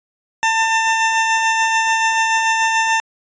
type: tone with tremolo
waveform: 20% pulse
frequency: 896 Hz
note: A5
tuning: 31 cents sharp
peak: -8 dBFS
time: 0.43-3 s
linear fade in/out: 0 ms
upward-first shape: sine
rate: 6.9 Hz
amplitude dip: 30%
effects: resampled to 16000 Hz